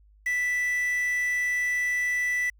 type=tone with quantisation; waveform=triangle; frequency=1975.5 Hz; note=B6; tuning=in tune; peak=-22 dBFS; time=0.26-2.5 s; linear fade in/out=5 ms; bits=7; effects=added 51 Hz sine -54 dBFS peak until 2.59 s